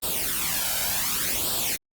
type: noise with flanger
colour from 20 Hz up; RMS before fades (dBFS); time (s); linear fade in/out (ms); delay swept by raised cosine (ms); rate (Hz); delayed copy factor
white; -26; 0.02-1.77; 20; 0.23 to 1.33; 0.67; +0.7
effects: Opus 32 kbps